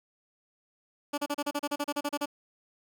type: tone bursts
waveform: 15% pulse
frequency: 290 Hz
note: D4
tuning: 22 cents flat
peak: -22 dBFS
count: 14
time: 1.13-2.258 s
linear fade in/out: 10 ms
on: 49 ms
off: 34 ms
effects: none